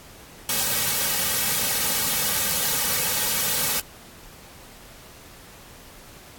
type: noise with comb filter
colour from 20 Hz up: white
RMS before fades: -23 dBFS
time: 0.49-3.8 s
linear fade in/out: 2 ms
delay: 2.9 ms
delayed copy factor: -0.8
effects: pink hiss -46 dBFS RMS until 6.38 s + AAC 64 kbps